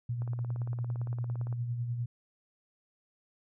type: tone with tremolo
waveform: sine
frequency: 119.8 Hz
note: A#2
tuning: 48 cents sharp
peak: -29 dBFS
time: 0.09-2.06 s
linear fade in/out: 5 ms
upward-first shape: sine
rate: 10 Hz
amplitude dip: 45%
type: click train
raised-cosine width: 1 ms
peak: -33 dBFS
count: 24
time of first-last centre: 0.22-1.527 s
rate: 17.6 Hz
effects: none